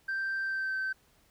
sine tone with pitch glide, 1568 to 1544.6 Hz, G6 to G6, 0 to -26 cents, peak -28 dBFS, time 0.08-0.93 s, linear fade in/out 10 ms, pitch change -26 cents, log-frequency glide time 0.43-0.76 s, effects tanh soft clip ceiling -28 dBFS + pink hiss -66 dBFS RMS until 1.3 s

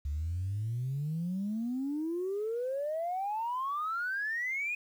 sine exponential sweep, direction up, 69.7 to 2500 Hz, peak -30 dBFS, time 0.05-4.75 s, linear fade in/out 5 ms, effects tanh soft clip ceiling -27 dBFS + 10-bit

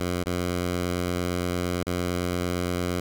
10% pulse tone with dropouts, 88.8 Hz, F2, 29 cents sharp, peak -17 dBFS, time 0-3 s, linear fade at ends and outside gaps 5 ms, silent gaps 0.238-0.259 / 1.832-1.867 s, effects none

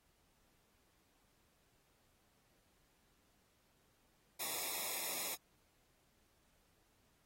white noise with comb filter, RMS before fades -41 dBFS, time 4.39-5.36 s, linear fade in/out 20 ms, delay 0.66 ms, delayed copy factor -1, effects pink hiss -75 dBFS RMS until 7.25 s + AAC 48 kbps

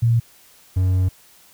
sine / triangle tone pair in turn, 116.54 / 92.5 Hz, A#2 / F#2, 0 / 0 cents, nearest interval major third, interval 400 cents, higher first, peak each -13 / -13 dBFS, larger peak neither, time 0.02-0.2 / 0.76-1.09 s, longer second, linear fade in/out 10 ms, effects white hiss -51 dBFS RMS until 1.53 s

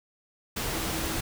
sine tone in noise, 324.2 Hz, E4, 29 cents flat, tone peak -38 dBFS, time 0.73-1.18 s, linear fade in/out 10 ms, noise pink, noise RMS -31 dBFS, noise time 0.56-1.21 s, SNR -10 dB, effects none

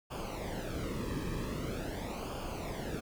brown noise with flanger, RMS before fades -38 dBFS, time 0.1-3.01 s, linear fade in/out 20 ms, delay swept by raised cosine 0.51 to 1.42 ms, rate 0.44 Hz, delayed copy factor -0.75, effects none

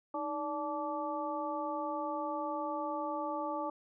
harmonic tone with a mistuned harmonic, 290.4 Hz, D4, 19 cents flat, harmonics 1 / 2 / 3 / 4, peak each -40 / -39 / -38 / -40 dBFS, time 0.14-3.7 s, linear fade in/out 5 ms, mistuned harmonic 1, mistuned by +120 cents, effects none

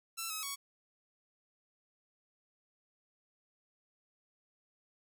5% pulse tone with pitch steps, 1339 / 1279 / 1117 Hz, E6 / D#6 / C#6, +27 / +47 / +13 cents, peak -26 dBFS, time 0.17-0.56 s, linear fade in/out 20 ms, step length 130 ms, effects none

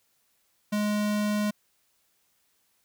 square tone, 208.9 Hz, G#3, 10 cents sharp, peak -25 dBFS, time 0.72-1.51 s, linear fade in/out 10 ms, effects white hiss -70 dBFS RMS until 2.84 s

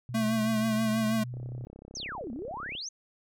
sine tone, 123.47 Hz, B2, in tune, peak -35 dBFS, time 0.09-1.65 s, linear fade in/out 0 ms
square tone with vibrato, 220 Hz, A3, in tune, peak -26 dBFS, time 0.14-1.24 s, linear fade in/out 10 ms, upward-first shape triangle, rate 6.2 Hz, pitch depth 46 cents each way
click train, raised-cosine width 2 ms, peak -33 dBFS, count 48, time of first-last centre 1.34-2.751 s, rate 33.3 Hz
sine exponential two-way sweep, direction down then up, 6645 to 212.8 to 6645 Hz, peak -35 dBFS, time 1.95-2.89 s, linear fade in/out 5 ms, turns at 2.32 s
effects none

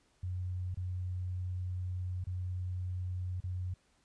sine tone with dropouts, 91 Hz, F#2, 28 cents flat, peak -34 dBFS, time 0.23-3.74 s, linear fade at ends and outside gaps 5 ms, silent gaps 0.745-0.771 / 2.241-2.269 / 3.404-3.438 s, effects pink hiss -71 dBFS RMS until 4.04 s + resampled to 22050 Hz

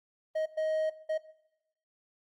triangle tone bursts at uneven times, 628 Hz, D#5, 16 cents sharp, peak -26 dBFS, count 3, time 0.35-0.46 / 0.57-0.9 / 1.09-1.18 s, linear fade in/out 10 ms, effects noise-tail reverb RT60 0.8 s tail -18 dB re dry + Opus 24 kbps

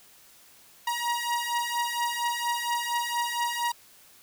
sawtooth beating tone pair, 949 / 953.3 Hz, A#5 / A#5, +31 / +39 cents, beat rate 4.3 Hz, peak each -26 / -26 dBFS, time 0.87-3.72 s, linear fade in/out 5 ms, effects white hiss -55 dBFS RMS until 4.22 s

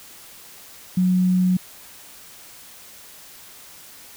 sine tone, 183.1 Hz, F#3, 18 cents flat, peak -15 dBFS, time 0.97-1.57 s, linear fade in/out 5 ms, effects white hiss -44 dBFS RMS until 4.16 s

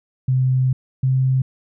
sine tone pair in turn, 129.4 / 130.98 Hz, C3 / C3, -19 / +2 cents, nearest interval unison, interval 21 cents, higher second, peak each -14 dBFS, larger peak neither, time 0.28-0.73 / 1.03-1.42 s, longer first, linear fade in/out 5 ms, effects none

